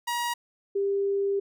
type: tone pair in turn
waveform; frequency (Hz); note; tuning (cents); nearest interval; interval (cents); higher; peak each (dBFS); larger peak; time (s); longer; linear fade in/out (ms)
sawtooth / sine; 954 / 397.3; A#5 / G4; +40 / +23; octave + minor third; 1517; first; -23; neither; 0.07-0.34 / 0.75-1.4; second; 10
effects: none